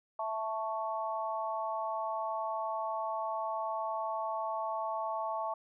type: chord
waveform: sine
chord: A major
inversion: second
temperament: equal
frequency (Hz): 659.3 / 880 / 1108.7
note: E5 / A5 / C#6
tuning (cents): 0 / 0 / 0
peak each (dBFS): -37 / -36 / -38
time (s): 0.19-5.54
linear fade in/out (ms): 5
effects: none